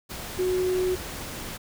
sine tone in noise, 367.9 Hz, F#4, 10 cents flat, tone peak -22 dBFS, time 0.38-0.96 s, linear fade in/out 20 ms, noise pink, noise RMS -36 dBFS, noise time 0.09-1.58 s, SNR +11 dB, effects none

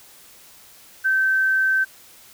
sine tone, 1547 Hz, G6, 23 cents flat, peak -16 dBFS, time 1.04-1.85 s, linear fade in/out 20 ms, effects white hiss -48 dBFS RMS until 2.33 s

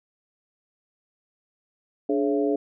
sine tone cluster, 291.4 / 422.4 / 548 / 672 Hz, D4 / G#4 / C#5 / E5, -13 / +29 / -20 / +33 cents, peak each -24 / -24 / -30 / -31 dBFS, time 2.09-2.56 s, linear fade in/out 5 ms, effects none

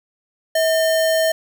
sine tone with sample-and-hold, 644 Hz, E5, 41 cents flat, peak -14 dBFS, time 0.55-1.32 s, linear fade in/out 5 ms, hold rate 2450 Hz, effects none

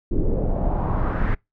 brown noise with low-pass filter sweep, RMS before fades -21 dBFS, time 0.11-1.35 s, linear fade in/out 10 ms, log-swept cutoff 350 to 1900 Hz, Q 2.6, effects noise-tail reverb RT60 0.2 s tail -26 dB re dry

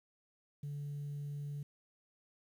sine tone, 144.4 Hz, D3, 29 cents flat, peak -37 dBFS, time 0.63-1.63 s, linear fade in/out 5 ms, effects tanh soft clip ceiling -37 dBFS + 11-bit

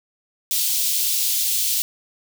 white high-pass noise, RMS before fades -21 dBFS, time 0.51-1.82 s, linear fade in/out 0 ms, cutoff 3100 Hz, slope 24 dB/octave, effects none

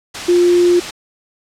sine tone in noise, 351.8 Hz, F4, 13 cents sharp, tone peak -8 dBFS, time 0.28-0.8 s, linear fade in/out 10 ms, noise white, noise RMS -24 dBFS, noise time 0.14-0.91 s, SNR +13 dB, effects low-pass 6000 Hz 12 dB/octave

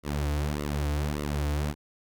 sawtooth tone with flanger, 73.42 Hz, D2, in tune, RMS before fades -29 dBFS, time 0.03-1.75 s, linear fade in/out 50 ms, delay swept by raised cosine 1.2 to 5.2 ms, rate 1.7 Hz, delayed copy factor -0.85, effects none

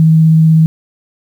sine tone with vibrato, 159.9 Hz, D#3, 48 cents sharp, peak -4 dBFS, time 0-0.66 s, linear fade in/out 0 ms, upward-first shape sine, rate 16 Hz, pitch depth 9 cents each way, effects 7-bit

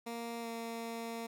15% pulse tone with pitch glide, 233.1 to 230 Hz, A#3 to A#3, 0 to -23 cents, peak -33 dBFS, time 0.06-1.27 s, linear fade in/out 10 ms, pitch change -23 cents, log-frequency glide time 0.41-0.47 s, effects none

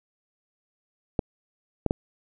clicks, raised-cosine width 2 ms, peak -9 dBFS, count 3, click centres 1.192 / 1.863 / 1.909 s, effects none

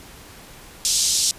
white band-pass noise, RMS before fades -20 dBFS, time 0.85-1.31 s, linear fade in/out 0 ms, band 4000 to 8000 Hz, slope 24 dB/octave, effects pink hiss -43 dBFS RMS until 1.38 s + resampled to 32000 Hz

